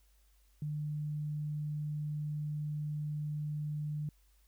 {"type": "tone", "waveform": "sine", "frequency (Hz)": 150, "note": "D3", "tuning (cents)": 37, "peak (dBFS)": -34, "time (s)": [0.62, 4.09], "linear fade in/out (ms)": 2, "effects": ["added 50 Hz sine -64 dBFS peak until 4.47 s", "white hiss -73 dBFS RMS until 4.47 s"]}